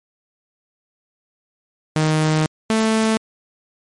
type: tone pair in turn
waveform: sawtooth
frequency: 155.7 / 220.8 Hz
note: D#3 / A3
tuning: +2 / +6 cents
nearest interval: tritone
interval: 604 cents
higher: second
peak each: -11 dBFS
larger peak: neither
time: 1.96-2.46 / 2.7-3.17 s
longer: first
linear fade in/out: 0 ms
effects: MP3 48 kbps